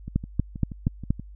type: two click trains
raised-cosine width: 5 ms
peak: -9 / -22 dBFS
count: 5 / 8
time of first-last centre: 0.16-1.106 / 0.08-1.196 s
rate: 4.23 / 6.27 Hz
effects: added 50 Hz sine -41 dBFS peak until 1.35 s